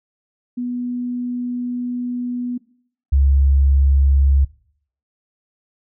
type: tone pair in turn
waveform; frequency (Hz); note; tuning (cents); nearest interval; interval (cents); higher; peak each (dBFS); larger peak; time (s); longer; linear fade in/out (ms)
sine; 245.4 / 68.86; B3 / C#2; -11 / -11; octave + minor seventh; 2200; first; -21 / -11; second; 0.57-2.58 / 3.12-4.45; first; 10
effects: noise-tail reverb RT60 0.6 s tail -20 dB re dry